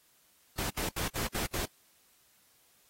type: noise bursts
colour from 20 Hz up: pink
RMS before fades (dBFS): -34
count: 6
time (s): 0.58-1.655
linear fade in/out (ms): 5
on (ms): 120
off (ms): 71
effects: white hiss -66 dBFS RMS until 2.89 s + AAC 48 kbps